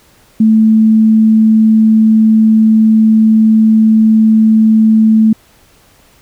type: tone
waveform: sine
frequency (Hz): 219.6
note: A3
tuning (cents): -3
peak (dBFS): -4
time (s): 0.4-5.33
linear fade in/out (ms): 5
effects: pink hiss -47 dBFS RMS until 6.21 s